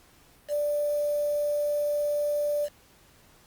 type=tone with quantisation; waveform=sine; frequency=587.3 Hz; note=D5; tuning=in tune; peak=-24 dBFS; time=0.48-2.69 s; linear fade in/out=50 ms; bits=7; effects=pink hiss -58 dBFS RMS until 3.46 s + Opus 48 kbps